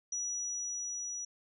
sine tone with level ramp, 5850 Hz, F#8, 21 cents flat, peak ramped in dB -33 to -37 dBFS, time 0.12-1.25 s, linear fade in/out 5 ms, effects none

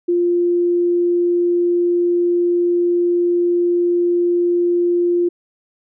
sine tone, 349.2 Hz, F4, in tune, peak -13 dBFS, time 0.08-5.29 s, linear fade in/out 10 ms, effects none

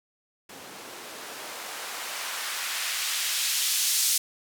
blue noise with band-pass filter sweep, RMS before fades -30 dBFS, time 0.49-4.18 s, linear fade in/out 5 ms, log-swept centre 230 to 5500 Hz, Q 0.78, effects none

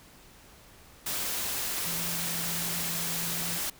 sine tone in noise, 169.1 Hz, E3, 44 cents sharp, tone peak -39 dBFS, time 1.86-3.58 s, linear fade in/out 5 ms, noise white, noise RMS -32 dBFS, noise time 1.06-3.7 s, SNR -10 dB, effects pink hiss -54 dBFS RMS until 3.79 s

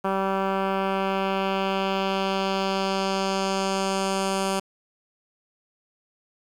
10% pulse tone with low-pass filter sweep, 193.2 Hz, G3, 25 cents flat, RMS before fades -25 dBFS, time 0.04-4.6 s, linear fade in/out 10 ms, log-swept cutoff 1500 to 10000 Hz, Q 1.3, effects 8-bit

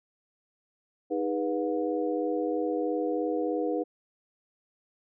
sine tone cluster, 311.5 / 407.8 / 490.9 / 719 Hz, D#4 / G#4 / B4 / F#5, +2 / -32 / -10 / -50 cents, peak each -30 / -33 / -30 / -37 dBFS, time 1.1-3.84 s, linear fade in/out 20 ms, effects none

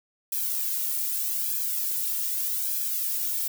violet noise with flanger, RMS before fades -28 dBFS, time 0.32-3.48 s, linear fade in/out 5 ms, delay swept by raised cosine 1.2 to 2.2 ms, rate 0.82 Hz, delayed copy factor +1, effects none

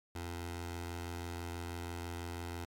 15% pulse tone with notch filter, 86.1 Hz, F2, 24 cents flat, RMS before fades -42 dBFS, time 0.15-2.65 s, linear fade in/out 5 ms, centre 190 Hz, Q 1, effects AAC 64 kbps

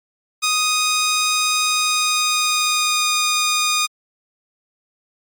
10% pulse tone with pitch glide, 1244.5 to 1228.1 Hz, D#6 to D#6, 0 to -23 cents, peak -8 dBFS, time 0.42-3.87 s, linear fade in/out 20 ms, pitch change -23 cents, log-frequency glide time 1.62-3.11 s, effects Opus 48 kbps

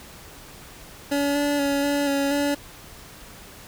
25% pulse tone with pitch steps, 284.1 / 288.4 / 281.4 / 285.8 / 279.3 / 286.4 Hz, C#4 / D4 / C#4 / D4 / C#4 / D4, +43 / -31 / +26 / -47 / +13 / -43 cents, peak -17 dBFS, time 1.11-2.55 s, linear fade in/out 10 ms, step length 240 ms, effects pink hiss -44 dBFS RMS until 3.67 s

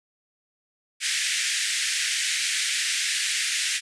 pink band-pass noise, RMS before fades -26 dBFS, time 1-3.81 s, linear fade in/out 50 ms, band 1700 to 9600 Hz, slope 48 dB/octave, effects none

